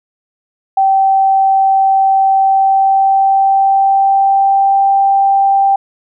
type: tone with pitch glide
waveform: sine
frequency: 775 to 786.3 Hz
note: G5 to G5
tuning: -20 to +5 cents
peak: -7 dBFS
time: 0.77-5.76 s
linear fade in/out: 5 ms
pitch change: +25 cents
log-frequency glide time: 2.41-4.87 s
effects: none